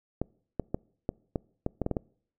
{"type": "clicks", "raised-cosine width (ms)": 2, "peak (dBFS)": -15, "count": 10, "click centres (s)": [0.216, 0.597, 0.745, 1.091, 1.358, 1.664, 1.817, 1.864, 1.913, 1.968], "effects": ["noise-tail reverb RT60 0.6 s tail -26 dB re dry"]}